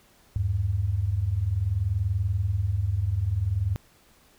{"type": "tone pair together", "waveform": "sine", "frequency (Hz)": [80.1, 100.63], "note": ["E2", "G2"], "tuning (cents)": [-49, 46], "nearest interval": "major third", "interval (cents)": 395, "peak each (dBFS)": [-28, -24], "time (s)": [0.36, 3.76], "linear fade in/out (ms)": 0, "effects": ["pink hiss -59 dBFS RMS until 4.38 s"]}